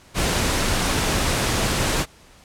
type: noise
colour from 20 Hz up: pink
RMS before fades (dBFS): -21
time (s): 0.14-2.06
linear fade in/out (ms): 50
effects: pink hiss -50 dBFS RMS until 2.44 s + low-pass 10000 Hz 12 dB/octave